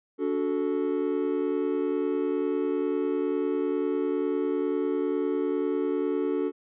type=chord; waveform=triangle; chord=D major; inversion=none; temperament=equal with one note detuned; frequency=287.8 / 370 / 440 Hz; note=D4 / F#4 / A4; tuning=-35 / 0 / 0 cents; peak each=-27 dBFS; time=0.18-6.52 s; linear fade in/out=50 ms; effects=resampled to 8000 Hz